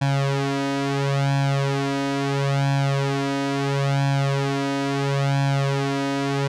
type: tone with flanger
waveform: sawtooth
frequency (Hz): 138.59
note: C#3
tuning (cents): 0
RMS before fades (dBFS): -22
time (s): 0.01-6.48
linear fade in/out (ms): 10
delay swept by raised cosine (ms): 1.2 to 3.2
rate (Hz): 0.74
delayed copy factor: +1
effects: low-pass 6000 Hz 12 dB/octave